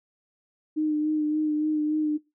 sine tone with vibrato, 305 Hz, D#4, 34 cents flat, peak -22 dBFS, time 0.76-2.18 s, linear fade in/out 20 ms, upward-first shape sine, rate 3.5 Hz, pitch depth 23 cents each way, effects noise-tail reverb RT60 0.2 s tail -19 dB re dry

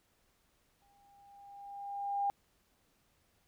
sine tone with exponential growth, 803 Hz, G5, 41 cents sharp, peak -28 dBFS, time 0.82-2.3 s, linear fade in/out 0 ms, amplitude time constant 320 ms, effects pink hiss -73 dBFS RMS until 3.47 s

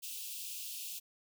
white high-pass noise, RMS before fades -43 dBFS, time 0.02-1 s, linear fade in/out 20 ms, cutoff 2500 Hz, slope 96 dB/octave, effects none

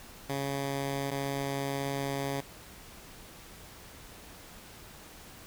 10% pulse tone pair in turn, 138.59 / 138.59 Hz, C#3 / C#3, 0 / 0 cents, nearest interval unison, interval 0 cents, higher neither, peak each -23 dBFS, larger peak neither, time 0.29-1.11 / 1.11-2.41 s, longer second, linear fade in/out 10 ms, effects pink hiss -50 dBFS RMS until 5.46 s

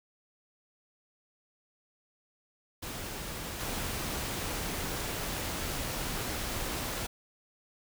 pink noise with level steps, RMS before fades -39 / -35 dBFS, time 2.82-7.07 s, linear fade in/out 10 ms, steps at 3.59 s, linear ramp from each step 20 ms, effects none

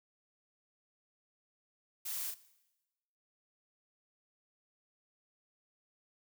blue noise with echo, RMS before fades -40 dBFS, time 2.05-2.31 s, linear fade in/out 10 ms, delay 35 ms, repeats 1, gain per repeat -4 dB, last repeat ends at 2.345 s, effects noise-tail reverb RT60 1.0 s tail -18 dB re dry

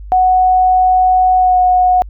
sine tone with pitch glide, 740 to 730.7 Hz, F#5 to F#5, 0 to -22 cents, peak -7 dBFS, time 0.12-2.02 s, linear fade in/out 0 ms, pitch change -22 cents, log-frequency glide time 1.37-1.58 s, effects added 50 Hz sine -27 dBFS peak until 2.09 s

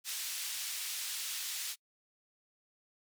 pink band-pass noise, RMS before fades -39 dBFS, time 0.04-1.76 s, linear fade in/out 50 ms, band 3200 to 16000 Hz, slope 12 dB/octave, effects noise-tail reverb RT60 0.1 s tail -26 dB re dry

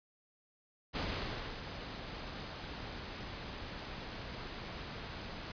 pink noise with ADSR envelope, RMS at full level -36 dBFS, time 0.93-5.52 s, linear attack 32 ms, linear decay 600 ms, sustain -8 dB, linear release 6 ms, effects resampled to 11025 Hz

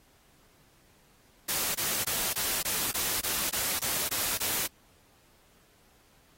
white noise bursts, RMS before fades -30 dBFS, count 11, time 1.48-4.67 s, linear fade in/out 10 ms, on 270 ms, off 22 ms, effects pink hiss -63 dBFS RMS until 6.37 s + AAC 48 kbps

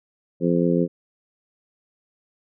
harmonic tone, 86.4 Hz, F2, 18 cents flat, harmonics 2 / 3 / 4 / 5 / 6, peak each -21 / -23 / -24 / -25 / -26 dBFS, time 0.4-0.88 s, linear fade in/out 50 ms, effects none

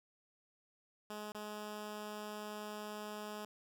10% pulse tone with dropouts, 210.6 Hz, G#3, 24 cents sharp, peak -35 dBFS, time 1.1-3.45 s, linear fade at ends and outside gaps 2 ms, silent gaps 1.32-1.347 s, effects none

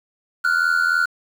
triangle tone pair together, 1396.9 / 1480.3 Hz, F6 / F#6, 0 / 0 cents, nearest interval minor second, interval 100 cents, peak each -17 dBFS, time 0.44-1.06 s, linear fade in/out 10 ms, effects 7-bit

